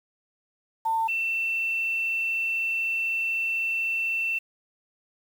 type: tone pair in turn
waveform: sine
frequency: 898 / 2686 Hz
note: A5 / E7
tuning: +35 / +32 cents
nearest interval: octave + perfect fifth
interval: 1897 cents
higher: second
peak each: -22 / -24 dBFS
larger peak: first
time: 0.85-1.08 / 1.08-4.39 s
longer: second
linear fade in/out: 10 ms
effects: 8-bit